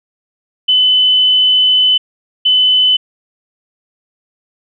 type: tone bursts at uneven times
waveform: sine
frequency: 3018 Hz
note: F#7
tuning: 34 cents sharp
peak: -7 dBFS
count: 2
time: 0.68-1.98 / 2.45-2.97 s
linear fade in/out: 10 ms
effects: none